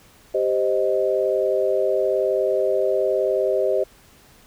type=chord; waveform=sine; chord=C minor; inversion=second; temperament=equal; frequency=392 / 523.3 / 622.3 Hz; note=G4 / C5 / Eb5; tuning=0 / 0 / 0 cents; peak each=-22 dBFS; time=0.34-3.84 s; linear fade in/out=10 ms; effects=pink hiss -52 dBFS RMS until 4.46 s